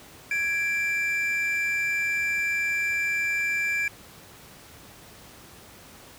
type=tone pair together; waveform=triangle; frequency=1661.2 / 2349 Hz; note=G#6 / D7; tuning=0 / 0 cents; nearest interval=tritone; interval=600 cents; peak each=-28 / -23 dBFS; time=0.31-3.88 s; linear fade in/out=2 ms; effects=pink hiss -48 dBFS RMS until 6.18 s + high-pass 60 Hz 12 dB/octave